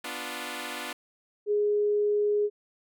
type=chord; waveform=5% pulse; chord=B diminished; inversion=none; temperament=equal; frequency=246.9 / 293.7 / 349.2 Hz; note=B3 / D4 / F4; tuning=0 / 0 / 0 cents; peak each=-27 dBFS; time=0.04-0.93 s; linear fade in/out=5 ms
type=tone; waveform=sine; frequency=415.3 Hz; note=G#4; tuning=in tune; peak=-22 dBFS; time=1.46-2.5 s; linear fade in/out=50 ms
effects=none